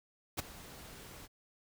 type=noise with ADSR envelope; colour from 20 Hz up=pink; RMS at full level=-32 dBFS; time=0.37-1.28 s; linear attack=23 ms; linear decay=12 ms; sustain=-19 dB; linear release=35 ms; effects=none